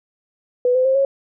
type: tone with pitch steps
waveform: sine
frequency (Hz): 495.4 / 512.3 / 529.7 / 547.8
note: B4 / C5 / C5 / C#5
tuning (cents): +5 / -37 / +21 / -21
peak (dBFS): -13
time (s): 0.65-1.05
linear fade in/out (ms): 2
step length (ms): 100
effects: none